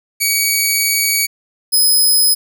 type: tone pair in turn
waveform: 10% pulse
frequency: 2259 / 5071 Hz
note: C#7 / D#8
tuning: +32 / +32 cents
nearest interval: octave + major second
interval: 1400 cents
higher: second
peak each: -4 dBFS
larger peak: neither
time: 0.2-1.27 / 1.72-2.35 s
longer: first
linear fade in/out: 20 ms
effects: none